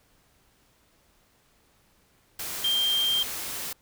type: tone in noise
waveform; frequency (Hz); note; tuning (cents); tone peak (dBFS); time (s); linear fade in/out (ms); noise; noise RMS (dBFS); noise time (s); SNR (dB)
sine; 3177; G7; +23; -22; 2.64-3.23; 5; white; -34; 2.39-3.73; +9
effects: pink hiss -64 dBFS RMS until 3.81 s